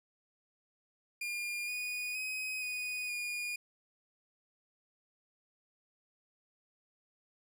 40% pulse tone with pitch steps, 2414 / 2466 / 2522 / 2479 / 2438 Hz, D7 / D#7 / D#7 / D#7 / D#7, +47 / -16 / +23 / -7 / -36 cents, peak -35 dBFS, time 1.21-3.56 s, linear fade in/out 5 ms, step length 470 ms, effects none

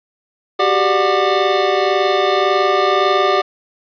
square tone cluster, 377 / 398.8 / 593 / 731 / 1196 Hz, F#4 / G4 / D5 / F#5 / D6, +32 / +30 / +17 / -21 / +31 cents, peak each -20 dBFS, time 0.59-3.42 s, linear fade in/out 10 ms, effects resampled to 11025 Hz + 8-bit

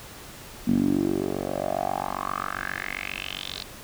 10% pulse tone with band-pass filter sweep, 47.44 Hz, F#1, 44 cents sharp, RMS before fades -28 dBFS, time 0.67-3.64 s, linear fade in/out 10 ms, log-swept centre 230 to 4200 Hz, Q 5.1, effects pink hiss -43 dBFS RMS until 3.83 s

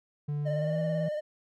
triangle tone with pitch glide, 146.83 to 162.92 Hz, D3 to E3, 0 to -20 cents, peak -27 dBFS, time 0.28-1.09 s, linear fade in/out 10 ms, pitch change +180 cents, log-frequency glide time 0.49-0.79 s
triangle tone with vibrato, 604 Hz, D5, 48 cents sharp, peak -28 dBFS, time 0.45-1.21 s, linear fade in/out 20 ms, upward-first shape square, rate 18 Hz, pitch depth 28 cents each way
effects none

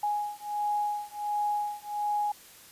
sine beating tone pair, 830.6 / 832 Hz, G#5 / G#5, 0 / +3 cents, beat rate 1.4 Hz, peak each -31 dBFS, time 0.03-2.32 s, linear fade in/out 5 ms, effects white hiss -52 dBFS RMS until 2.71 s + resampled to 32000 Hz

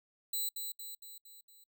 5% pulse tone with echo, 4000 Hz, B7, 21 cents sharp, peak -25 dBFS, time 0.33-0.49 s, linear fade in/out 5 ms, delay 230 ms, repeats 5, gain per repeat -5 dB, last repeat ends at 1.64 s, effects noise-tail reverb RT60 0.1 s tail -26 dB re dry

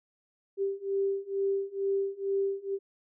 sine beating tone pair, 392 / 394.2 Hz, G4 / G4, 0 / +10 cents, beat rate 2.2 Hz, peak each -31 / -30 dBFS, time 0.57-2.79 s, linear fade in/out 50 ms, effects none

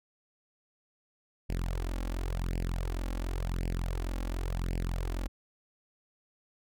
sawtooth tone with flanger, 43.65 Hz, F1, in tune, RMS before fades -33 dBFS, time 1.49-5.28 s, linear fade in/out 10 ms, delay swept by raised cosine 0.39 to 3.69 ms, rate 0.92 Hz, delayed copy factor +0.85, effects none

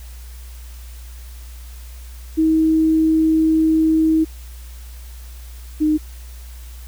sine tone pair in turn, 318.1 / 306.9 Hz, D#4 / D#4, +38 / -24 cents, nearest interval minor second, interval 62 cents, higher first, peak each -12 / -13 dBFS, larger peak first, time 2.37-4.25 / 5.8-5.98 s, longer first, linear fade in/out 20 ms, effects added 60 Hz sine -33 dBFS peak until 6.87 s + white hiss -46 dBFS RMS until 6.87 s

